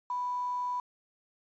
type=tone with quantisation; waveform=sine; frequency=987.8 Hz; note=B5; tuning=in tune; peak=-30 dBFS; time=0.1-0.8 s; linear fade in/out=2 ms; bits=9; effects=resampled to 16000 Hz